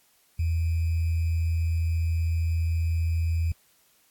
sine tone with sample-and-hold, 82.5 Hz, E2, 2 cents sharp, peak -22 dBFS, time 0.39-3.52 s, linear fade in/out 5 ms, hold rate 2450 Hz, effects white hiss -63 dBFS RMS until 4.1 s + AAC 64 kbps

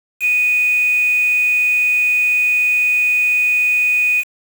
sine tone with quantisation, 2481 Hz, D#7, 6 cents flat, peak -12 dBFS, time 0.2-4.24 s, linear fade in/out 50 ms, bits 5, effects none

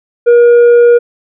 sine tone with tanh clipping, 476.8 Hz, A#4, 39 cents sharp, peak -3 dBFS, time 0.26-0.99 s, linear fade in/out 20 ms, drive 4 dB, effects none

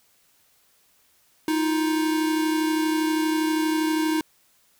square tone pair together, 313.7 / 346.2 Hz, D#4 / F4, +14 / -15 cents, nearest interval major second, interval 171 cents, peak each -22 / -31 dBFS, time 1.48-4.21 s, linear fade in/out 2 ms, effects white hiss -62 dBFS RMS until 4.79 s

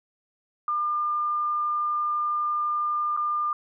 sine tone with dropouts, 1202 Hz, D6, 40 cents sharp, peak -23 dBFS, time 0.68-3.53 s, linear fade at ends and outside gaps 2 ms, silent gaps 3.166-3.173 s, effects none

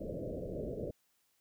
white low-pass noise, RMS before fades -40 dBFS, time 0-0.91 s, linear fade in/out 5 ms, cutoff 620 Hz, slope 96 dB/octave, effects white hiss -75 dBFS RMS until 1.4 s

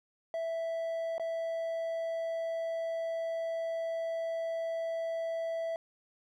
triangle tone with dropouts, 659.3 Hz, E5, in tune, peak -30 dBFS, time 0.34-5.76 s, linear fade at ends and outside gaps 1 ms, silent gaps 1.181-1.197 s, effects none

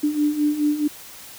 sine beating tone pair, 293.7 / 298.4 Hz, D4 / D4, 0 / +28 cents, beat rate 4.7 Hz, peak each -24 / -19 dBFS, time 0.03-0.88 s, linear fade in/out 10 ms, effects white hiss -41 dBFS RMS until 1.38 s

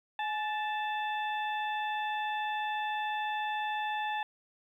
harmonic tone with a mistuned harmonic, 880 Hz, A5, in tune, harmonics 1 / 2 / 3 / 4, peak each -32 / -38 / -42 / -44 dBFS, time 0.19-4.23 s, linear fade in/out 2 ms, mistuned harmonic 1, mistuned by -68 cents, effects 11-bit

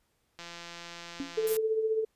click train, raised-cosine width 0.2 ms, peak -26 dBFS, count 202, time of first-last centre 0.39-1.565 s, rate 171 Hz
sine tone with exponential decay, 277.2 Hz, C#4, in tune, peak -29 dBFS, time 1.2-1.38 s, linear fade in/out 0 ms, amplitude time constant 39 ms
sine tone with tremolo, 440 Hz, A4, in tune, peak -23 dBFS, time 1.37-2.05 s, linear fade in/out 10 ms, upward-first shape triangle, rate 15 Hz, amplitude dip 60%
violet noise, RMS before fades -33 dBFS, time 1.47-1.57 s, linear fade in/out 2 ms
effects pink hiss -74 dBFS RMS until 2.15 s + resampled to 32000 Hz

